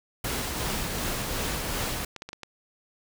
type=noise with tremolo; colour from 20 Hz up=pink; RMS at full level=-29 dBFS; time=0.24-2.05 s; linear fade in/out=5 ms; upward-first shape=triangle; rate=2.7 Hz; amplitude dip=30%
type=clicks; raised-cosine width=0.2 ms; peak=-21 dBFS; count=9; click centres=1.535 / 1.576 / 1.792 / 1.936 / 2.163 / 2.221 / 2.29 / 2.331 / 2.433 s
effects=none